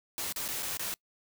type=noise with dropouts; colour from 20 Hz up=white; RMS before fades=-35 dBFS; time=0.18-0.94 s; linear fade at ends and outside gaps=0 ms; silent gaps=0.324-0.361 / 0.48-0.487 / 0.624-0.629 / 0.771-0.795 s; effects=noise-tail reverb RT60 0.1 s tail -25 dB re dry